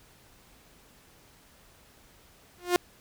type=tone with exponential growth; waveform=sawtooth; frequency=354.7 Hz; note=F4; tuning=27 cents sharp; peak=-13 dBFS; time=2.58-2.76 s; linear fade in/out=0 ms; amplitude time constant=37 ms; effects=pink hiss -58 dBFS RMS until 3 s